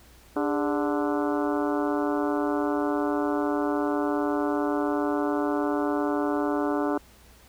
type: harmonic tone with a mistuned harmonic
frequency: 146.83 Hz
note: D3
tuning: in tune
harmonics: 2 / 3 / 4 / 5 / 6 / 7 / 8 / 9 / 10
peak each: -26 / -30 / -32 / -34 / -36 / -37 / -38 / -39 / -40 dBFS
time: 0.36-6.98 s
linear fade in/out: 5 ms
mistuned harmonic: 3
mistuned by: -120 cents
effects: added 60 Hz sine -55 dBFS peak until 7.48 s + pink hiss -55 dBFS RMS until 7.48 s